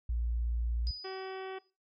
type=tone; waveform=sine; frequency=58.27 Hz; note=A#1; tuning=in tune; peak=-29 dBFS; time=0.09-0.91 s; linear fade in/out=5 ms
type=tone with exponential decay; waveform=sine; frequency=4959 Hz; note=D#8; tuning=7 cents flat; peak=-36 dBFS; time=0.87-1.7 s; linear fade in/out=0 ms; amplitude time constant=180 ms
type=harmonic tone; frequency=380 Hz; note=F#4; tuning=46 cents sharp; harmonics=1 / 2 / 3 / 4 / 5 / 6 / 7 / 8 / 9; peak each=-39 / -45 / -49 / -51 / -53 / -55 / -56 / -57 / -58 dBFS; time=1.04-1.59 s; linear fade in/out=10 ms
effects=noise-tail reverb RT60 0.3 s tail -21 dB re dry + MP3 48 kbps